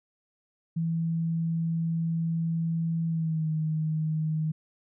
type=tone with pitch glide; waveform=sine; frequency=164.81 to 156.55 Hz; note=E3 to D#3; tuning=0 to +11 cents; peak=-25 dBFS; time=0.76-4.52 s; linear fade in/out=10 ms; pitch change=-89 cents; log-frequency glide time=3.07-3.49 s; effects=none